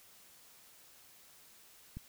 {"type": "click", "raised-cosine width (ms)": 5, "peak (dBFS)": -30, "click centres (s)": 1.97, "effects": ["white hiss -60 dBFS RMS until 2.08 s"]}